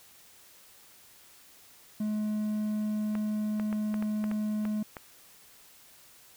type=tone; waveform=triangle; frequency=212.5 Hz; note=G#3; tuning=40 cents sharp; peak=-26 dBFS; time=2-4.83 s; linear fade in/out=5 ms
type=clicks; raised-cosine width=0.5 ms; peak=-24 dBFS; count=9; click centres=3.153 / 3.598 / 3.728 / 3.942 / 4.025 / 4.241 / 4.314 / 4.653 / 4.968 s
effects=white hiss -56 dBFS RMS until 6.36 s